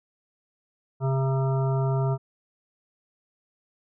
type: harmonic tone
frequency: 133.8 Hz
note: C3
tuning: 39 cents sharp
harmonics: 1 / 3 / 5 / 7 / 9 / 10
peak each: -22 / -31 / -33 / -36 / -41 / -42 dBFS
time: 1-2.18 s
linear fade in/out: 50 ms
effects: none